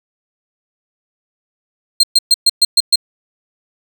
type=tone bursts; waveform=35% pulse; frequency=4186 Hz; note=C8; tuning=in tune; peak=-5 dBFS; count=7; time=2-2.958 s; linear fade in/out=5 ms; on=34 ms; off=120 ms; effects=none